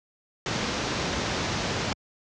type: low-pass noise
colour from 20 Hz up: pink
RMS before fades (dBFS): -28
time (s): 0.46-1.93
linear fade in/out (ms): 2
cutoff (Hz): 6600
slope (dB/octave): 48
effects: high-pass 80 Hz 12 dB/octave